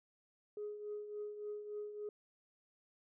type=tone with tremolo; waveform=sine; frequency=417.8 Hz; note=G#4; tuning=10 cents sharp; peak=-38 dBFS; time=0.57-2.09 s; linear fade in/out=2 ms; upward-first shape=triangle; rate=3.5 Hz; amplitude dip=65%; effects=tanh soft clip ceiling -36 dBFS